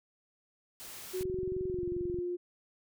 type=noise; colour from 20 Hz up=white; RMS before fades=-46 dBFS; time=0.8-1.23 s; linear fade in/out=0 ms
type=tone with pitch glide; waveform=sine; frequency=370 to 354.3 Hz; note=F#4 to F4; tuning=0 to +25 cents; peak=-32 dBFS; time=1.13-2.37 s; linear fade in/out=20 ms; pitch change=-75 cents; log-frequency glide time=1.69-1.83 s
type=click train; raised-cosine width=5 ms; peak=-30 dBFS; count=23; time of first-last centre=1.21-2.188 s; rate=22.5 Hz
effects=none